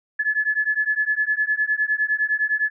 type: beating tone pair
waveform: sine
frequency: 1712 / 1721.8 Hz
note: A6 / A6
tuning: -48 / -38 cents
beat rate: 9.8 Hz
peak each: -22 / -22 dBFS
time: 0.19-2.7 s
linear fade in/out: 10 ms
effects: none